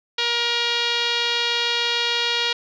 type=tone with low-pass filter; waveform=5% pulse; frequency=473.5 Hz; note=A#4; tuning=27 cents sharp; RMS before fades=-22 dBFS; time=0.18-2.53 s; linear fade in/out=5 ms; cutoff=3700 Hz; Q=2.3; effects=none